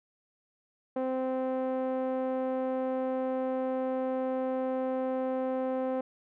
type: tone with low-pass filter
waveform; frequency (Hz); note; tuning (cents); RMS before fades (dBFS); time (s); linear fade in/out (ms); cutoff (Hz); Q
5% pulse; 259.7; C4; -13; -31; 0.96-6.01; 5; 520; 1.7
effects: none